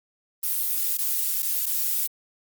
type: noise with dropouts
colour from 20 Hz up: violet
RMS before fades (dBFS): -25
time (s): 0.43-2.07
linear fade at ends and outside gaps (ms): 5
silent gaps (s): 0.973-0.985 / 1.423-1.427 / 1.659-1.664
effects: Opus 32 kbps